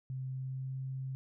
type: tone with pitch glide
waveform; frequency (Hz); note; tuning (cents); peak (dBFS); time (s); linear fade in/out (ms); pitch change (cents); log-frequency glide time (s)
sine; 130.81 to 132.33; C3 to C3; 0 to +20; -36; 0.1-1.15; 0; +20; 0.28-0.79
effects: none